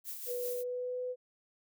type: noise with tremolo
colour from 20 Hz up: violet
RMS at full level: -40 dBFS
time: 0.04-0.64 s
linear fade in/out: 50 ms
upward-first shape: sine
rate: 5.2 Hz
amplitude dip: 45%
type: tone with pitch glide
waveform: sine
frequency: 490 to 500.9 Hz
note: B4 to B4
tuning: -14 to +24 cents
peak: -34 dBFS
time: 0.26-1.16 s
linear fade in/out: 50 ms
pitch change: +38 cents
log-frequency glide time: 0.4-1.01 s
effects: none